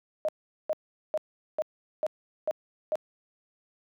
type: tone bursts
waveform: sine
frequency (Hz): 619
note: D#5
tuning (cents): -9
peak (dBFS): -24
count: 7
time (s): 0.25-2.955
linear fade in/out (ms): 0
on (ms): 35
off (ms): 410
effects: high-pass 300 Hz 12 dB/octave